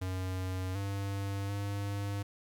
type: tone with pitch steps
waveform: square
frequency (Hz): 92.9 / 99.1 / 100.7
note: F#2 / G2 / G2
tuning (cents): +7 / +19 / +47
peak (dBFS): -34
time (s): 0.01-2.23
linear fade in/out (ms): 10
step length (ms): 740
effects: 12-bit